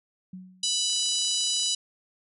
sine tone with exponential decay, 185 Hz, F#3, in tune, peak -35 dBFS, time 0.33-0.84 s, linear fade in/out 5 ms, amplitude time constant 110 ms
harmonic tone, 987.8 Hz, B5, in tune, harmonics 3 / 4 / 5 / 6 / 7 / 8 / 9 / 10, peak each -31 / -29 / -31 / -33 / -32 / -37 / -38 / -38 dBFS, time 0.63-1.75 s, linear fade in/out 5 ms
click train, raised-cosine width 0.2 ms, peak -33 dBFS, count 25, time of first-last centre 0.9-1.662 s, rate 31.5 Hz
effects none

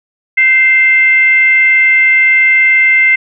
sine tone with frequency modulation, 2093 Hz, C7, in tune, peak -5 dBFS, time 0.37-3.16 s, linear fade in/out 10 ms, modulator 557 Hz, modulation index 0.37, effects none

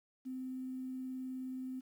sine tone with vibrato, 258.3 Hz, C4, 22 cents flat, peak -39 dBFS, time 0.25-1.81 s, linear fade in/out 20 ms, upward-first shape triangle, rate 19 Hz, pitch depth 12 cents each way, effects 11-bit

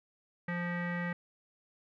square tone with low-pass filter, 174.4 Hz, F3, 2 cents flat, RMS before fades -35 dBFS, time 0.48-1.13 s, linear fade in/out 5 ms, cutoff 1900 Hz, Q 6, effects none

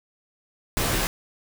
pink noise with comb filter, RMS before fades -24 dBFS, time 0.77-1.07 s, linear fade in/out 0 ms, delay 14 ms, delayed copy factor -0.9, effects none

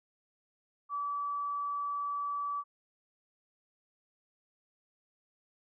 sine tone, 1151 Hz, D6, 35 cents flat, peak -32 dBFS, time 0.89-2.64 s, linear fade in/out 50 ms, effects none

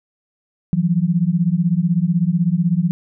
sine beating tone pair, 164.81 / 180.81 Hz, E3 / F#3, 0 / -40 cents, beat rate 16 Hz, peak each -17 dBFS, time 0.73-2.91 s, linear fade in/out 0 ms, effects none

